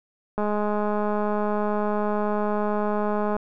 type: click train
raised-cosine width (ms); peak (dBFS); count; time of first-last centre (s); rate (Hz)
1; -13; 625; 0.38-3.366; 209
effects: none